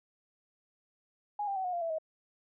sine tone with pitch steps, 828 / 792 / 757.5 / 724.6 / 693.1 / 662.9 / 634.1 Hz, G#5 / G5 / F#5 / F#5 / F5 / E5 / D#5, -5 / +18 / +40 / -36 / -13 / +10 / +33 cents, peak -31 dBFS, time 1.39-1.985 s, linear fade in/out 5 ms, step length 85 ms, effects none

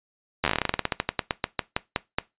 slowing click train, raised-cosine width 0.3 ms, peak -6 dBFS, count 25, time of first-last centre 0.44-2.185 s, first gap 11 ms, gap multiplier 1.14, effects noise-tail reverb RT60 0.2 s tail -19 dB re dry + resampled to 8000 Hz

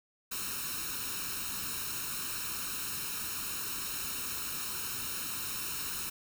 white noise with comb filter, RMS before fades -37 dBFS, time 0.31-6.1 s, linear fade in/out 10 ms, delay 0.74 ms, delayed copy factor +0.8, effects none

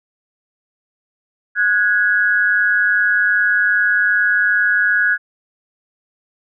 sine tone pair together, 1463.8 / 1661.2 Hz, F#6 / G#6, -19 / 0 cents, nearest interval major second, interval 219 cents, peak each -15 dBFS, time 1.55-5.18 s, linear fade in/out 50 ms, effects none

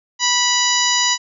harmonic tone, 982 Hz, B5, 10 cents flat, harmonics 1 / 2 / 3 / 4 / 5 / 6 / 7, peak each -22 / -22 / -22 / -22 / -22 / -22 / -22 dBFS, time 0.19-1.18 s, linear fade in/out 50 ms, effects none

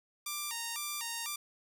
5% pulse tone with vibrato, 1046.5 Hz, C6, in tune, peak -24 dBFS, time 0.26-1.36 s, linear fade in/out 5 ms, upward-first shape square, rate 2 Hz, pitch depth 210 cents each way, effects none

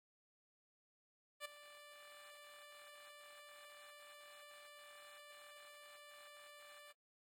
10% pulse tone with ADSR envelope, 587.3 Hz, D5, in tune, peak -34 dBFS, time 1.4-6.93 s, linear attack 52 ms, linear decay 9 ms, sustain -15 dB, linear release 19 ms, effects AAC 48 kbps

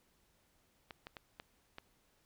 clicks, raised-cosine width 0.3 ms, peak -30 dBFS, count 5, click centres 0.908 / 1.069 / 1.168 / 1.399 / 1.784 s, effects pink hiss -73 dBFS RMS until 2.25 s

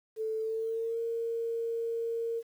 sine tone with pitch glide, 440 to 460.5 Hz, A4 to A#4, 0 to -21 cents, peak -30 dBFS, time 0.16-2.43 s, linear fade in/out 50 ms, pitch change +79 cents, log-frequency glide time 0.38-0.99 s, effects 10-bit

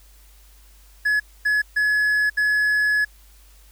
triangle tone bursts at uneven times, 1697 Hz, G#6, 37 cents sharp, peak -15 dBFS, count 4, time 1.05-1.2 / 1.45-1.62 / 1.76-2.3 / 2.37-3.05 s, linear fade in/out 10 ms, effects added 50 Hz sine -48 dBFS peak until 3.71 s + white hiss -55 dBFS RMS until 3.71 s

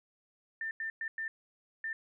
sine tone bursts at uneven times, 1792 Hz, A6, 31 cents sharp, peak -34 dBFS, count 5, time 0.61-0.71 / 0.8-0.9 / 1.01-1.08 / 1.18-1.28 / 1.84-1.93 s, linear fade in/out 2 ms, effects none

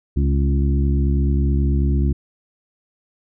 harmonic tone with a mistuned harmonic, 69.3 Hz, C#2, in tune, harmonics 1 / 2 / 3 / 4 / 5, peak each -16 / -22 / -26 / -28 / -30 dBFS, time 0.16-2.13 s, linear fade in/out 10 ms, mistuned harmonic 3, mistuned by +35 cents, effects none

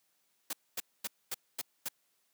white noise bursts, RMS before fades -36 dBFS, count 6, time 0.5-1.886 s, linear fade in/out 5 ms, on 31 ms, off 240 ms, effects white hiss -75 dBFS RMS until 2.33 s + high-pass 150 Hz 12 dB/octave

